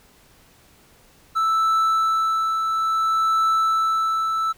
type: tone with tremolo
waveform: triangle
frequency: 1318.5 Hz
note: E6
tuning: in tune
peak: -14 dBFS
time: 1.35-4.53 s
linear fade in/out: 20 ms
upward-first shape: triangle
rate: 0.59 Hz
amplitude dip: 40%
effects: pink hiss -54 dBFS RMS until 4.57 s